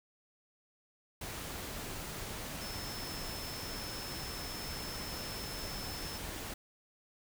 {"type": "tone in noise", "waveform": "sine", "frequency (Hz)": 5274, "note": "E8", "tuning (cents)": 0, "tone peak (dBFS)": -45, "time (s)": [2.61, 6.18], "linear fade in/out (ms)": 5, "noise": "pink", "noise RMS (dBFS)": -42, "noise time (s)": [1.21, 6.54], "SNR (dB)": -6, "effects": []}